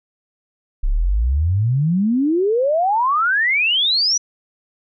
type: exponential sweep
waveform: sine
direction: up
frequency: 31.17 to 5980 Hz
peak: -14 dBFS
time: 0.83-4.18 s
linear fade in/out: 10 ms
effects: none